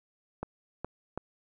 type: clicks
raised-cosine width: 1 ms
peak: -20 dBFS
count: 3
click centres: 0.43 / 0.846 / 1.176 s
effects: none